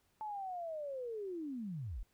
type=linear sweep; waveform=sine; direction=down; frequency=875 to 32.7 Hz; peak=-39 dBFS; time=0.21-2.03 s; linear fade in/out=0 ms; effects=pink hiss -75 dBFS RMS until 2.13 s